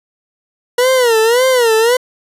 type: tone with vibrato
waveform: 40% pulse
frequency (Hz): 479.5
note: A#4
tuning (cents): +49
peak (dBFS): -8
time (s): 0.78-1.97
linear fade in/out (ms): 5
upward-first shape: sine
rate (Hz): 1.8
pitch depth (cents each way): 150
effects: resampled to 32000 Hz + 8-bit